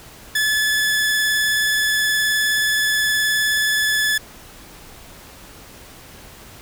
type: tone with vibrato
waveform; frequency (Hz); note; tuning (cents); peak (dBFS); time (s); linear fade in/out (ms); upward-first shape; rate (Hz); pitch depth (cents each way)
sawtooth; 1724; A6; -36; -13; 0.35-4.18; 5; sine; 19; 11
effects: pink hiss -42 dBFS RMS until 6.61 s